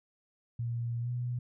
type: tone with pitch glide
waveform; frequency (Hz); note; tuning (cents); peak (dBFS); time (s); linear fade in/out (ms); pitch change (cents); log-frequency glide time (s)
sine; 118 to 122.44; A#2 to B2; +22 to -15; -31; 0.59-1.39; 5; +63; 1.01-1.09
effects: none